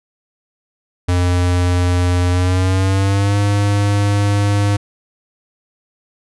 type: tone with pitch glide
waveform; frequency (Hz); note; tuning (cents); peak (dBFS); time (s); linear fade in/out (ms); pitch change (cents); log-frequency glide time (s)
square; 89.1 to 101.76; F2 to G#2; +35 to -35; -13; 1.08-4.77; 10; +230; 2.3-3.37
effects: resampled to 24000 Hz